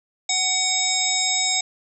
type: harmonic tone with a mistuned harmonic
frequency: 749 Hz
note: F#5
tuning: 21 cents sharp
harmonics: 1 / 3 / 5 / 7 / 9 / 10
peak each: -30 / -27 / -24 / -27 / -30 / -24 dBFS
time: 0.29-1.61 s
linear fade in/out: 5 ms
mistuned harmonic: 10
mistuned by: +37 cents
effects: none